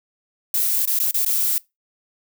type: noise with dropouts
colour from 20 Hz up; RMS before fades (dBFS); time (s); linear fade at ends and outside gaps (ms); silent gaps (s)
violet; -20; 0.54-1.58; 2; 0.855-0.874 / 0.99-1 / 1.111-1.143 / 1.249-1.262
effects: noise-tail reverb RT60 0.2 s tail -22 dB re dry